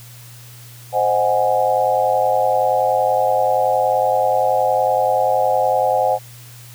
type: chord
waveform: sine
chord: Ab dominant seventh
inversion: first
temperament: equal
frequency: 523.3 / 622.3 / 740 / 830.6 Hz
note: C5 / Eb5 / Gb5 / Ab5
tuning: 0 / 0 / 0 / 0 cents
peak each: -19 / -21 / -18 / -20 dBFS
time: 0.92-6.19 s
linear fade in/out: 50 ms
effects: added 120 Hz sine -39 dBFS peak until 6.74 s + white hiss -43 dBFS RMS until 6.74 s